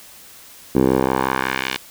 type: tone with band-pass filter sweep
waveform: 10% pulse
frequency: 65.41 Hz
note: C2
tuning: in tune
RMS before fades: -19 dBFS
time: 0.75-1.77 s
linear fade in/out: 5 ms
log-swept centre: 320 to 3200 Hz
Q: 1.3
effects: white hiss -43 dBFS RMS until 1.9 s